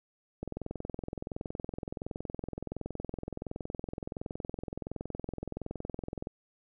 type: click train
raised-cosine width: 2 ms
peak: -23 dBFS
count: 126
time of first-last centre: 0.43-6.271 s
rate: 21.4 Hz
effects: none